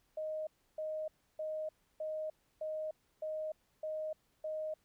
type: tone bursts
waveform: sine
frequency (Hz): 622.3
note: D#5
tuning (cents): 0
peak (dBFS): -36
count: 8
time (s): 0.17-4.74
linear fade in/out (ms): 5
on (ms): 300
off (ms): 310
effects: pink hiss -75 dBFS RMS until 4.84 s